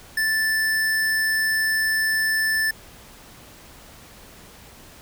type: tone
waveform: square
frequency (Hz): 1760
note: A6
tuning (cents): 0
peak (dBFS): -20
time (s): 0.17-2.71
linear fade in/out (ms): 5
effects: pink hiss -46 dBFS RMS until 5.01 s